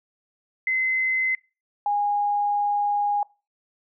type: tone pair in turn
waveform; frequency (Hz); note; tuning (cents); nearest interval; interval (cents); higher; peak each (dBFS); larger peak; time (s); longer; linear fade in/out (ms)
sine; 2052 / 820.9; C7 / G#5; -34 / -20; octave + major third; 1586; first; -20; neither; 0.67-1.35 / 1.86-3.23; second; 2
effects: noise-tail reverb RT60 0.3 s tail -24 dB re dry